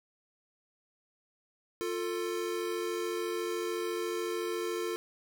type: tone pair together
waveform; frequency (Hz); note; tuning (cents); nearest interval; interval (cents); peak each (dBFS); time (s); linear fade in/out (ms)
square; 351.7 / 445.6; F4 / A4; +12 / +22; major third; 410; -35 / -36; 1.81-4.96; 0
effects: 11-bit